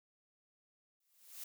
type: noise with exponential growth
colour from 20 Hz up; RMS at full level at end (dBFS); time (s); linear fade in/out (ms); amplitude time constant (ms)
blue; -44; 1-1.44; 5; 94
effects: none